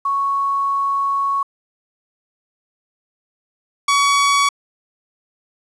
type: tone pair in turn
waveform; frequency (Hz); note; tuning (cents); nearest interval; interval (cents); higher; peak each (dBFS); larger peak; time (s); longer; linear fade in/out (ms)
sine / sawtooth; 1108.7 / 1128.7; C#6 / C#6; 0 / +31; unison; 31; second; -16 / -9; second; 0.05-1.43 / 3.88-4.49; first; 5
effects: resampled to 22050 Hz + 8-bit